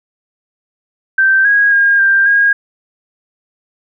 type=tone with pitch steps; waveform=sine; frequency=1560 / 1646 / 1620 / 1586 / 1631 Hz; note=G6 / G#6 / G#6 / G6 / G#6; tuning=-9 / -16 / -43 / +20 / -32 cents; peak=-7 dBFS; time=1.18-2.53 s; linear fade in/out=5 ms; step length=270 ms; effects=none